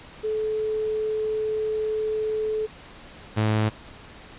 sine / sawtooth tone pair in turn, 432.6 / 108.15 Hz, A4 / A2, -29 / -29 cents, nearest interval 2 octaves, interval 2400 cents, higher first, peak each -23 / -16 dBFS, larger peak second, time 0.23-2.67 / 3.36-3.7 s, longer first, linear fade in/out 20 ms, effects pink hiss -45 dBFS RMS until 4.38 s + resampled to 8000 Hz

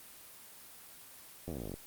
slowing click train, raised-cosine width 2 ms, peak -27 dBFS, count 17, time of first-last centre 1.48-1.74 s, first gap 11 ms, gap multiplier 1.05, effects white hiss -53 dBFS RMS until 1.86 s + Opus 24 kbps

